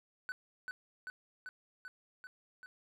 triangle tone with echo, 1500 Hz, F#6, 23 cents sharp, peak -35 dBFS, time 0.29-0.32 s, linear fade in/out 0 ms, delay 390 ms, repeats 6, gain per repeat -2 dB, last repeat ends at 2.66 s, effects none

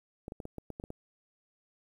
clicks, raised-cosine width 2 ms, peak -27 dBFS, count 9, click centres 0.281 / 0.321 / 0.402 / 0.454 / 0.583 / 0.703 / 0.799 / 0.839 / 0.904 s, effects 10-bit

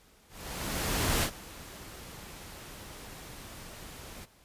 pink noise with ADSR envelope, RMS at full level -27 dBFS, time 0.28-4.26 s, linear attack 950 ms, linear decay 73 ms, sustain -19 dB, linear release 23 ms, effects pink hiss -61 dBFS RMS until 4.44 s + resampled to 32000 Hz

